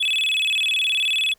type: tone with vibrato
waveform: triangle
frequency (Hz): 2960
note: F#7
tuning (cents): 0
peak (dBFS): -17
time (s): 0-1.34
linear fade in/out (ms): 10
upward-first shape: square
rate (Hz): 19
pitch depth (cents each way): 250
effects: pink hiss -61 dBFS RMS until 1.38 s